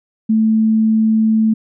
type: tone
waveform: sine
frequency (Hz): 220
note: A3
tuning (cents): 0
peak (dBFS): -10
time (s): 0.29-1.54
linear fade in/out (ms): 10
effects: none